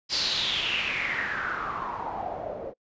white noise with low-pass filter sweep, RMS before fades -30 dBFS, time 0.09-2.74 s, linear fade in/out 50 ms, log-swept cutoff 4900 to 500 Hz, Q 6, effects noise-tail reverb RT60 0.1 s tail -26 dB re dry + resampled to 16000 Hz

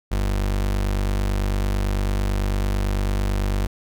35% pulse tone, 49 Hz, G1, in tune, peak -18 dBFS, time 0.11-3.67 s, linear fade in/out 10 ms, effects none

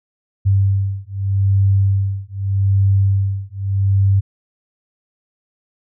sine beating tone pair, 97.6 / 98.42 Hz, G2 / G2, -7 / +7 cents, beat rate 0.82 Hz, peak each -16 dBFS, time 0.45-4.21 s, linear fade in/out 20 ms, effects none

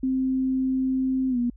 sine tone with pitch glide, 261.6 to 241.3 Hz, C4 to B3, 0 to -40 cents, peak -21 dBFS, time 0.03-1.5 s, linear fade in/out 5 ms, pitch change -140 cents, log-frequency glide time 1.29-1.38 s, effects added 50 Hz sine -45 dBFS peak until 1.56 s

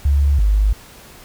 sine tone pair in turn, 70.9 / 51.11 Hz, C#2 / G#1, +40 / -27 cents, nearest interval tritone, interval 567 cents, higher first, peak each -11 dBFS, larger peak neither, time 0.05-0.39 / 0.39-0.73 s, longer neither, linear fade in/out 5 ms, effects pink hiss -42 dBFS RMS until 1.24 s

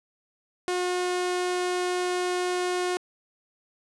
sawtooth tone, 360.4 Hz, F#4, 45 cents flat, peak -21 dBFS, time 0.68-2.97 s, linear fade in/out 0 ms, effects resampled to 24000 Hz + 10-bit

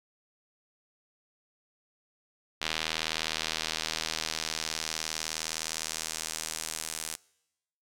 sawtooth tone with band-pass filter sweep, 79.6 Hz, D#2, 40 cents sharp, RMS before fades -35 dBFS, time 2.61-7.16 s, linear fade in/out 10 ms, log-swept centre 3500 to 8800 Hz, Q 1.3, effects noise-tail reverb RT60 0.9 s tail -24 dB re dry

